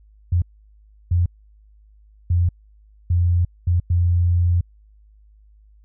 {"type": "tone bursts at uneven times", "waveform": "sine", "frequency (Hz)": 87.31, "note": "F2", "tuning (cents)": 0, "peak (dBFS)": -14, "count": 6, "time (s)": [[0.32, 0.42], [1.11, 1.26], [2.3, 2.49], [3.1, 3.45], [3.67, 3.8], [3.9, 4.61]], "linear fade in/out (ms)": 5, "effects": ["added 52 Hz sine -48 dBFS peak until 5.84 s"]}